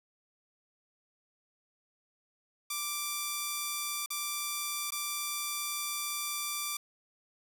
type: tone with dropouts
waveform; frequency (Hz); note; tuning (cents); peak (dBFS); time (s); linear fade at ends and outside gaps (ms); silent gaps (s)
5% pulse; 1174.7; D6; 0; -21; 2.7-6.77; 5; 4.061-4.103 / 4.906-4.92
effects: none